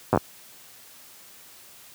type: slowing click train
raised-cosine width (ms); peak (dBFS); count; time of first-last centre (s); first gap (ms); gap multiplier
1; -5; 5; 0.13-0.174; 8; 1.22
effects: white hiss -49 dBFS RMS until 1.94 s + high-pass 80 Hz 12 dB/octave